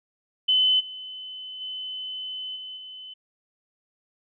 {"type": "tone with level steps", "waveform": "sine", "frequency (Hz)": 3031, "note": "F#7", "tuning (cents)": 41, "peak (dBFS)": [-17, -35, -31, -35, -38], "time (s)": [0.48, 3.14], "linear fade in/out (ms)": 10, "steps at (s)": [0.79, 1.6, 2.55, 2.76], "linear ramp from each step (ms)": 20, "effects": []}